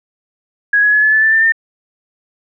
sine tone with pitch steps, 1661.2 / 1681.5 / 1702 / 1722.8 / 1743.8 / 1765.1 / 1786.6 / 1808.4 Hz, G#6 / G#6 / G#6 / A6 / A6 / A6 / A6 / A6, 0 / +21 / +42 / -37 / -16 / +5 / +26 / +47 cents, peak -8 dBFS, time 0.73-1.522 s, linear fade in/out 5 ms, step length 99 ms, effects none

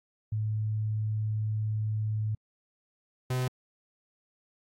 sine / 45% pulse tone pair in turn, 107.8 / 127.34 Hz, A2 / C3, -35 / -47 cents, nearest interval minor third, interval 288 cents, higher second, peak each -27 dBFS, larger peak neither, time 0.32-2.35 / 3.3-3.48 s, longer first, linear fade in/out 5 ms, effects AAC 64 kbps

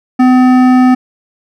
sine tone with hard clipping, 253.8 Hz, B3, 47 cents sharp, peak -6 dBFS, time 0.19-0.95 s, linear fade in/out 10 ms, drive 13 dB, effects none

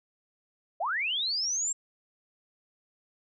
sine linear sweep, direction up, 587.3 to 7570 Hz, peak -27 dBFS, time 0.8-1.73 s, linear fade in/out 10 ms, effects none

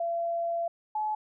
sine tone pair in turn, 679 / 855.5 Hz, F5 / A5, -49 / -49 cents, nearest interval major third, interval 400 cents, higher second, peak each -27 dBFS, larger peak neither, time 0-0.68 / 0.95-1.15 s, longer first, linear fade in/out 5 ms, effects none

